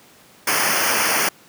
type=noise with comb filter; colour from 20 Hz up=pink; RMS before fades=-19 dBFS; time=0.47-1.29 s; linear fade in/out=5 ms; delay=0.26 ms; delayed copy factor=-0.9; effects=pink hiss -49 dBFS RMS until 1.48 s + high-pass 150 Hz 12 dB/octave